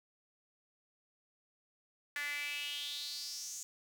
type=tone with high-pass filter sweep; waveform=sawtooth; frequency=290 Hz; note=D4; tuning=22 cents flat; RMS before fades=-41 dBFS; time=2.16-3.63 s; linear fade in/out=0 ms; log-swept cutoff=1800 to 6900 Hz; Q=5.5; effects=none